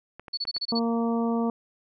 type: clicks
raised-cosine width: 0.5 ms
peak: -26 dBFS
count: 4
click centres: 0.196 / 0.282 / 0.452 / 0.565 s
type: tone bursts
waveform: sine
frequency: 4435 Hz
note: C#8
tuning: in tune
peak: -26 dBFS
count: 7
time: 0.33-0.794 s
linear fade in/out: 10 ms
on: 44 ms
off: 26 ms
type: harmonic tone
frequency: 231.4 Hz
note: A#3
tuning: 13 cents flat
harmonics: 1 / 2 / 3 / 4 / 5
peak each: -24 / -30 / -34 / -36 / -38 dBFS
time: 0.72-1.5 s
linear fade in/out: 2 ms
effects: none